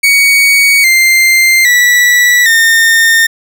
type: tone with pitch steps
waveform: 40% pulse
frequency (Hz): 2243 / 2093 / 1952.6 / 1821.9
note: C#7 / C7 / B6 / A#6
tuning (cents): +20 / 0 / -20 / -40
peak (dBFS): -4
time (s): 0.03-3.27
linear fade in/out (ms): 10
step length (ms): 810
effects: none